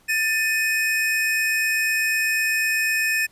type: tone pair together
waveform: square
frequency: 1776 / 2512 Hz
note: A6 / D#7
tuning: +16 / +16 cents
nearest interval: tritone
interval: 600 cents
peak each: -23 dBFS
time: 0.08-3.27 s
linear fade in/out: 20 ms
effects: pink hiss -58 dBFS RMS until 3.31 s + resampled to 32000 Hz